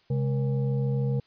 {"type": "tone with frequency modulation", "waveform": "sine", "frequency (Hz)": 134.1, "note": "C3", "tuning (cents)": 43, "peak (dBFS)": -23, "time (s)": [0.1, 1.2], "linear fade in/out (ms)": 5, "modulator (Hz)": 341, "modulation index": 0.63, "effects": ["white hiss -63 dBFS RMS until 1.26 s", "resampled to 11025 Hz"]}